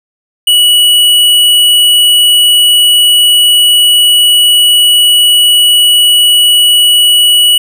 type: tone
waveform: square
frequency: 2936 Hz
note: F#7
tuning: 14 cents flat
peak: -4 dBFS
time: 0.47-7.58 s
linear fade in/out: 5 ms
effects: none